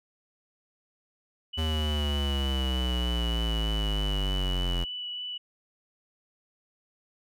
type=tone with vibrato; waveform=sine; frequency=2960 Hz; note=F#7; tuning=in tune; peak=-33 dBFS; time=1.53-5.38 s; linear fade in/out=10 ms; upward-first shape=sine; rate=3.3 Hz; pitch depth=10 cents each way
type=exponential sweep; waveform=square; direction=down; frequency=80.2 to 43.15 Hz; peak=-27 dBFS; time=1.57-4.85 s; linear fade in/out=20 ms
effects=none